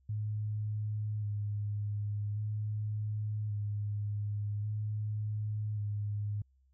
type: tone with vibrato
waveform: sine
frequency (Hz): 104.9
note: G#2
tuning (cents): +18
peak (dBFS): -32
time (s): 0.09-6.42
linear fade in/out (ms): 5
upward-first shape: square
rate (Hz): 0.44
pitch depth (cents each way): 21
effects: added 66 Hz sine -65 dBFS peak until 6.73 s